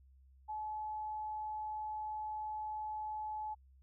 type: tone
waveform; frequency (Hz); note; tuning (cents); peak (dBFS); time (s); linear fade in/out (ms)
sine; 857; A5; -46; -38; 0.48-3.55; 20
effects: added 66 Hz sine -60 dBFS peak until 3.82 s